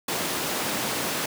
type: high-pass noise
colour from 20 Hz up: pink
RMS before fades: -28 dBFS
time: 0.08-1.26 s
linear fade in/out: 5 ms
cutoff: 210 Hz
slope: 12 dB/octave
effects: none